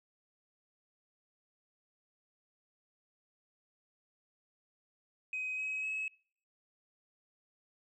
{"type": "tone with pitch steps", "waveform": "sine", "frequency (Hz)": [2520, 2546, 2573], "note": ["D#7", "D#7", "E7"], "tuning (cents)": [21, 39, -43], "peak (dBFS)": -33, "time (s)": [5.33, 6.08], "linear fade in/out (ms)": 2, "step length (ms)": 250, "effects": ["noise-tail reverb RT60 0.5 s tail -24 dB re dry", "tanh soft clip ceiling -31 dBFS"]}